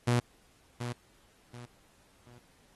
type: tone with echo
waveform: sawtooth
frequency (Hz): 121.1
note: B2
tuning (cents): -34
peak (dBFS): -20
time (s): 0.07-0.2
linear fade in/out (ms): 10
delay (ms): 730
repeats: 3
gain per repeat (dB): -10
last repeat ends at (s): 2.39
effects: pink hiss -65 dBFS RMS until 2.75 s + AAC 32 kbps